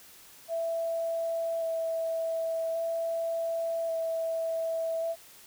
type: tone with vibrato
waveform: sine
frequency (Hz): 659.3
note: E5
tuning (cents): 0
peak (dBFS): -28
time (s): 0.48-5.16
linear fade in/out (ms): 50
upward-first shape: square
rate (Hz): 0.44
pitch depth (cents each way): 10
effects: white hiss -53 dBFS RMS until 5.46 s